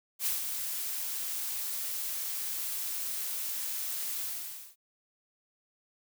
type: noise with ADSR envelope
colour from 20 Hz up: blue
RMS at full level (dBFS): -29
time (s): 0.19-4.76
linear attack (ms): 72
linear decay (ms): 140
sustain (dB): -6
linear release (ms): 540
effects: none